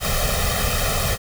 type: noise with comb filter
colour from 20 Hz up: pink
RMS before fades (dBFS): -21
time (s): 0-1.18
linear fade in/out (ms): 50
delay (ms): 1.6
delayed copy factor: +1
effects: none